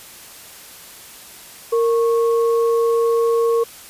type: tone pair together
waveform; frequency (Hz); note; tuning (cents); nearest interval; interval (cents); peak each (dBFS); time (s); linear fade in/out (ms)
sine; 462.5 / 1100; A#4 / C#6; -14 / -14; octave + minor third; 1500; -14 / -25; 1.72-3.64; 10
effects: white hiss -40 dBFS RMS until 3.89 s + resampled to 32000 Hz